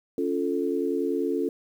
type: chord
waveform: sine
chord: Db augmented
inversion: none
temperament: equal with one note detuned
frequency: 279.1 / 349.2 / 440 Hz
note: Db4 / F4 / A4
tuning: +12 / 0 / 0 cents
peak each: -28 dBFS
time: 0.18-1.49 s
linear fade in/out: 2 ms
effects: 9-bit